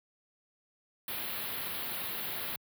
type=band-stop noise; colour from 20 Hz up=white; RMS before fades=-37 dBFS; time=1.08-2.56 s; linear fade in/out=2 ms; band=4300 to 11000 Hz; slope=48 dB/octave; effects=high-pass 80 Hz 12 dB/octave